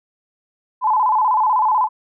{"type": "tone with vibrato", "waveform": "sine", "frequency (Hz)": 933, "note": "A#5", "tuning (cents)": 1, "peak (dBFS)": -13, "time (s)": [0.81, 1.89], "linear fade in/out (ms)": 50, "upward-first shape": "square", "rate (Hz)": 16, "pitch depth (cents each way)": 130, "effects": []}